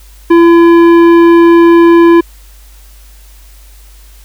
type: tone with tanh clipping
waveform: sine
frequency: 338.1 Hz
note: E4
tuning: 44 cents sharp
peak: -3 dBFS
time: 0.3-2.21 s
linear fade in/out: 10 ms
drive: 13 dB
effects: added 50 Hz sine -34 dBFS peak until 4.24 s + white hiss -43 dBFS RMS until 4.24 s